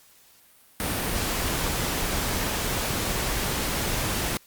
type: noise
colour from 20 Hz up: pink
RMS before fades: -27 dBFS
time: 0.8-4.37 s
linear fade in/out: 0 ms
effects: white hiss -56 dBFS RMS until 4.46 s + Opus 48 kbps